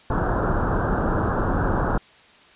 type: low-pass noise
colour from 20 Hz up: pink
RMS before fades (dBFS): -22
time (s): 0.1-1.98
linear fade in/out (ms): 5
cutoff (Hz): 1600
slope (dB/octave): 96
effects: white hiss -51 dBFS RMS until 2.55 s + resampled to 8000 Hz